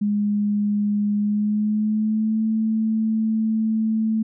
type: tone with pitch glide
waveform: sine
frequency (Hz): 206.6 to 220.2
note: G#3 to A3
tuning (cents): -9 to +2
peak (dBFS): -18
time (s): 0.01-4.23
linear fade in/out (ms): 10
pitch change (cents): +111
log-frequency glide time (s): 1.17-2.44
effects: none